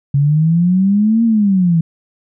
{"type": "exponential two-way sweep", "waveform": "sine", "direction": "up then down", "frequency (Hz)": [138, 233.1, 160.6], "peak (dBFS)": -9, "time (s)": [0.14, 1.81], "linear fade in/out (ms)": 5, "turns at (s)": 1.24, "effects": []}